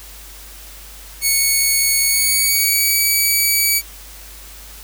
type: tone with pitch glide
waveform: 5% pulse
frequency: 2215 to 2283 Hz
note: C#7 to D7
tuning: -2 to -50 cents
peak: -4 dBFS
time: 1.21-3.82 s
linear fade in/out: 50 ms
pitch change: +52 cents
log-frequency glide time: 2.05-2.98 s
effects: added 50 Hz sine -39 dBFS peak until 4.83 s + white hiss -39 dBFS RMS until 4.83 s